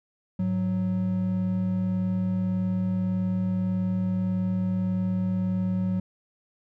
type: tone pair together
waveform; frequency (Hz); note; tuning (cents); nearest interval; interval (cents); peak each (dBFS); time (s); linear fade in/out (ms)
triangle; 103.4 / 185.09; G#2 / F#3; -7 / +1; minor seventh; 1008; -29 / -22; 0.39-6; 5
effects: none